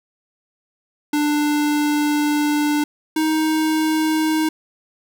square tone pair in turn, 296.1 / 313.7 Hz, D4 / D#4, +14 / +14 cents, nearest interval minor second, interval 100 cents, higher second, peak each -17 dBFS, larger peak neither, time 1.13-2.84 / 3.16-4.49 s, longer first, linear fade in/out 5 ms, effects none

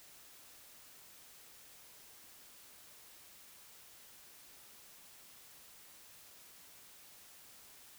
silence, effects white hiss -58 dBFS RMS until 7.98 s

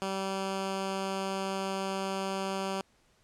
10% pulse tone, 193 Hz, G3, 27 cents flat, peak -23 dBFS, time 0.02-2.81 s, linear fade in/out 0 ms, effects pink hiss -67 dBFS RMS until 3.23 s + low-pass 9000 Hz 12 dB/octave

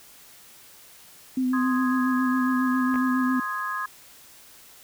sine tone with vibrato, 256 Hz, C4, 38 cents flat, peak -21 dBFS, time 1.37-3.4 s, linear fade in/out 5 ms, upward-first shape sine, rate 7.3 Hz, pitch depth 25 cents each way
sine chord, Ab major, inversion first, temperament equal, 1046.5 / 1244.5 / 1661.2 Hz, C6 / Eb6 / Ab6, 0 / 0 / 0 cents, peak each -31 dBFS, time 1.53-3.86 s, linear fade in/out 5 ms
clicks, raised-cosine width 0.5 ms, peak -21 dBFS, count 2, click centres 2.942 / 2.958 s
effects white hiss -50 dBFS RMS until 4.83 s

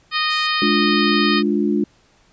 harmonic tone, 618 Hz, D#5, 12 cents flat, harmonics 2 / 3 / 4 / 5 / 6 / 7 / 8, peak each -22 / -24 / -25 / -26 / -27 / -27 / -28 dBFS, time 0.11-1.43 s, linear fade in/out 50 ms
violet noise, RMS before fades -28 dBFS, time 0.3-0.47 s, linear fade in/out 5 ms
sine chord, D diminished, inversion second, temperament just, 211.4 / 293.7 / 352.4 Hz, Ab3 / D4 / F4, +31 / 0 / +16 cents, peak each -19 / -20 / -21 dBFS, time 0.62-1.84 s, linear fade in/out 2 ms
effects pink hiss -56 dBFS RMS until 2.32 s + resampled to 16000 Hz

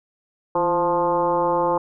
sine tone with frequency modulation, 698.5 Hz, F5, in tune, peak -17 dBFS, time 0.55-1.78 s, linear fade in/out 5 ms, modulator 178 Hz, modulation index 2.1, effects none

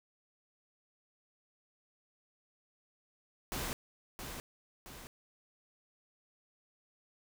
pink noise with echo, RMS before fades -38 dBFS, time 3.52-3.73 s, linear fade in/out 0 ms, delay 670 ms, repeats 2, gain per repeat -6 dB, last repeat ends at 5.07 s, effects none

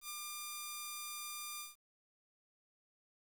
5% pulse tone with ADSR envelope, 1197 Hz, D6, 33 cents sharp, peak -29 dBFS, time 0.01-1.76 s, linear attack 88 ms, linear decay 11 ms, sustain -2 dB, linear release 160 ms, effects 10-bit

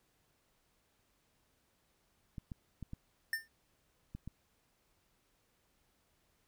clicks, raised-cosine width 5 ms, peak -31 dBFS, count 6, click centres 2.382 / 2.518 / 2.827 / 2.934 / 4.15 / 4.276 s
square tone with exponential decay, 1799 Hz, A6, 38 cents sharp, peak -30 dBFS, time 3.33-3.48 s, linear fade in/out 2 ms, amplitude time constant 31 ms
effects pink hiss -75 dBFS RMS until 6.47 s

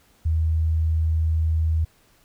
sine tone, 80 Hz, D#2, 49 cents sharp, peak -18 dBFS, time 0.25-1.85 s, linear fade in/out 10 ms, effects pink hiss -59 dBFS RMS until 2.24 s

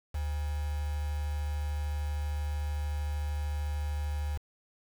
sine tone with quantisation, 73.9 Hz, D2, 11 cents sharp, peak -30 dBFS, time 0.14-4.38 s, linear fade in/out 10 ms, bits 7, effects none

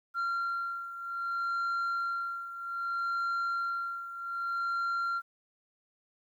sine beating tone pair, 1378 / 1378.63 Hz, F6 / F6, -24 / -23 cents, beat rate 0.63 Hz, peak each -30 / -34 dBFS, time 0.14-5.22 s, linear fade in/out 50 ms, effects tanh soft clip ceiling -28 dBFS + 11-bit

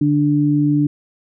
sine tone pair together, 146.85 / 293.7 Hz, D3 / D4, 0 / 0 cents, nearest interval octave, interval 1200 cents, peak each -17 / -14 dBFS, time 0.01-0.87 s, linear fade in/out 5 ms, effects none

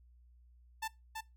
sawtooth tone with echo, 885 Hz, A5, 10 cents sharp, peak -32 dBFS, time 0.82-0.88 s, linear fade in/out 10 ms, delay 330 ms, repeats 1, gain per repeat -4 dB, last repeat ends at 1.21 s, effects noise-tail reverb RT60 0.2 s tail -19 dB re dry + added 60 Hz sine -59 dBFS peak until 1.36 s

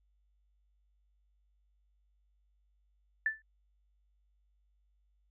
sine tone with exponential decay, 1760 Hz, A6, in tune, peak -24 dBFS, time 3.26-3.42 s, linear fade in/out 2 ms, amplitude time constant 33 ms, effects added 50 Hz sine -69 dBFS peak until 5.3 s

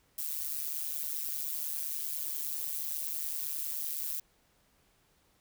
violet noise with amplitude modulation, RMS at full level -32 dBFS, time 0.18-4.2 s, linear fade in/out 5 ms, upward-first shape sine, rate 150 Hz, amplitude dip 90%, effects pink hiss -69 dBFS RMS until 5.4 s

